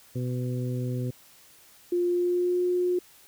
harmonic tone, 125 Hz, B2, 21 cents sharp, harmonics 1 / 2 / 3 / 4, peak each -28 / -34 / -38 / -40 dBFS, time 0.15-1.11 s, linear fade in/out 10 ms
sine tone with pitch glide, 351.8 to 358.4 Hz, F4 to F4, +13 to +45 cents, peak -22 dBFS, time 1.92-2.99 s, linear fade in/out 5 ms, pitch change +32 cents, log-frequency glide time 2.08-2.62 s
effects white hiss -55 dBFS RMS until 3.27 s

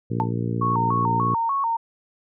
harmonic tone, 58.27 Hz, A#1, in tune, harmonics 2 / 3 / 4 / 5 / 6 / 7 / 8, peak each -25 / -29 / -31 / -33 / -35 / -36 / -37 dBFS, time 0.1-1.35 s, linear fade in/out 10 ms
sine tone with exponential decay, 890 Hz, A5, 20 cents sharp, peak -16 dBFS, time 0.2-0.32 s, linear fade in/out 0 ms, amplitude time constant 24 ms
sine tone with vibrato, 1007 Hz, B5, 33 cents sharp, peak -20 dBFS, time 0.61-1.77 s, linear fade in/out 10 ms, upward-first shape square, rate 3.4 Hz, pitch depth 160 cents each way
effects none

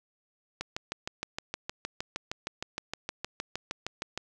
click train, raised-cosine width 0.2 ms, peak -16 dBFS, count 24, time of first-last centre 0.61-4.176 s, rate 6.45 Hz, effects none

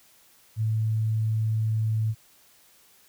sine tone, 110 Hz, A2, in tune, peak -22 dBFS, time 0.56-2.15 s, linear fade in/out 50 ms, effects white hiss -58 dBFS RMS until 3.08 s

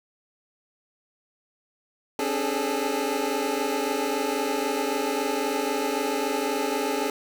25% pulse tone cluster, 268.5 / 292.3 / 407.9 / 434.6 Hz, C4 / D4 / G#4 / A4, +45 / -8 / -31 / -21 cents, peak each -27 / -28 / -26 / -25 dBFS, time 2.19-7.1 s, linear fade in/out 2 ms, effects 8-bit

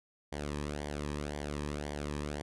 sawtooth tone with flanger, 73.42 Hz, D2, in tune, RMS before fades -38 dBFS, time 0.32-2.42 s, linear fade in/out 5 ms, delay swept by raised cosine 0.75 to 1.43 ms, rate 1.9 Hz, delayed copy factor -0.7, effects resampled to 24000 Hz

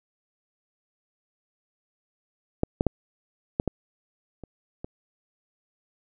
clicks, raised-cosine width 2 ms, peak -8 / -8 / -7 / -9 / -11 / -26 / -21 dBFS, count 7, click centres 2.634 / 2.809 / 2.867 / 3.599 / 3.677 / 4.437 / 4.845 s, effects none

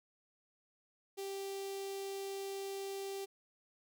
sawtooth tone with notch filter, 392 Hz, G4, in tune, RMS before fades -42 dBFS, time 1.17-3.26 s, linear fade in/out 20 ms, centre 1400 Hz, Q 0.61, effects none

